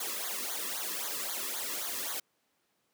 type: noise with flanger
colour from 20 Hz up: white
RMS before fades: -36 dBFS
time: 0-2.2 s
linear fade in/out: 5 ms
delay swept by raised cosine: 0.37 to 1.37 ms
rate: 3.8 Hz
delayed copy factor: -0.95
effects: pink hiss -75 dBFS RMS until 2.93 s + high-pass 200 Hz 12 dB/octave